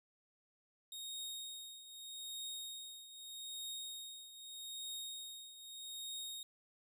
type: tone with tremolo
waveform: sawtooth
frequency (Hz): 3729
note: A#7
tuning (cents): 0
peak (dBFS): -39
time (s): 0.92-6.43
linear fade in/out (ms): 2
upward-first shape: triangle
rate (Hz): 0.81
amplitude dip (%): 75
effects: none